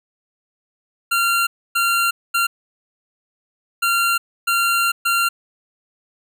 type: tone bursts at uneven times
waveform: 25% pulse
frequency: 1382 Hz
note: F6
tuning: 19 cents flat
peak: -12 dBFS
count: 6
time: 1.11-1.47 / 1.75-2.11 / 2.34-2.47 / 3.82-4.18 / 4.47-4.92 / 5.05-5.29 s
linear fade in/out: 10 ms
effects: none